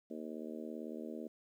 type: harmonic tone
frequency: 78 Hz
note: D#2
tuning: 5 cents sharp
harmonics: 3 / 4 / 5 / 6 / 7 / 8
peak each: -45 / -47 / -49 / -51 / -52 / -53 dBFS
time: 0.1-1.28 s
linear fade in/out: 10 ms
effects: 12-bit